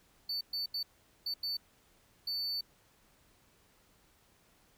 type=tone bursts at uneven times; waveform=triangle; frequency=4500 Hz; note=C#8; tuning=25 cents sharp; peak=-32 dBFS; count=6; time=0.29-0.41 / 0.53-0.66 / 0.74-0.83 / 1.26-1.34 / 1.43-1.57 / 2.27-2.61 s; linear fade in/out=5 ms; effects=pink hiss -67 dBFS RMS until 4.77 s